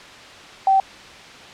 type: tone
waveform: sine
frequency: 773 Hz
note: G5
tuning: 24 cents flat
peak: -12 dBFS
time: 0.67-0.8 s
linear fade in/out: 2 ms
effects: white hiss -40 dBFS RMS until 1.53 s + low-pass 4000 Hz 12 dB/octave